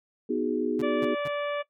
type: chord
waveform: sine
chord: G# minor seventh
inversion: first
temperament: equal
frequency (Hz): 246.9 / 311.1 / 370 / 415.3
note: B3 / D#4 / F#4 / G#4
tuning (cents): 0 / 0 / 0 / 0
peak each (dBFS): -30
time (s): 0.29-1.15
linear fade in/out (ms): 10
type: tone bursts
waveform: sawtooth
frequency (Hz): 144.5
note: D3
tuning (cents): -28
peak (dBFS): -32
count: 3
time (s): 0.79-1.28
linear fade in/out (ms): 5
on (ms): 30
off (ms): 200
type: harmonic tone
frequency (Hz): 581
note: D5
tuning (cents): -19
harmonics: 1 / 2 / 3 / 4 / 5 / 6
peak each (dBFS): -28 / -35 / -39 / -40 / -46 / -48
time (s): 0.82-1.63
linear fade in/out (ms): 20
effects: noise-tail reverb RT60 0.1 s tail -17 dB re dry